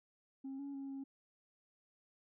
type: tone with pitch steps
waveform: sine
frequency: 269.3 / 280.2 / 273.8 / 272 Hz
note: C#4 / C#4 / C#4 / C#4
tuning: -50 / +19 / -21 / -33 cents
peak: -40 dBFS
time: 0.44-1.04 s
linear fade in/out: 10 ms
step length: 150 ms
effects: tanh soft clip ceiling -40 dBFS